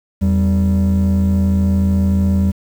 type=tone pair together; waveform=triangle; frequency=83.62 / 194 Hz; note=E2 / G3; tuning=+25 / -18 cents; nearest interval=octave + minor third; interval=1457 cents; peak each=-11 dBFS; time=0.21-2.52 s; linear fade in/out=20 ms; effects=tanh soft clip ceiling -7 dBFS + 7-bit